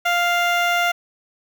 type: tone with notch filter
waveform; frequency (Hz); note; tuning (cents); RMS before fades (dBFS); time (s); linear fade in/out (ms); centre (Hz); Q
15% pulse; 698.5; F5; 0; -19; 0.05-0.92; 10; 9000; 0.66
effects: none